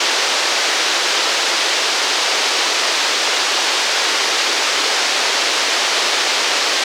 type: band-pass noise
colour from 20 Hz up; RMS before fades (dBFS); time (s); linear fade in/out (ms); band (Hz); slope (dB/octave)
white; -17; 0-6.84; 5; 350 to 5600; 24
effects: none